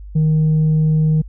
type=tone with tanh clipping; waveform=sine; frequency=155.9 Hz; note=D#3; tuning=4 cents sharp; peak=-12 dBFS; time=0.15-1.22 s; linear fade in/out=10 ms; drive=1 dB; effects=added 50 Hz sine -31 dBFS peak until 1.28 s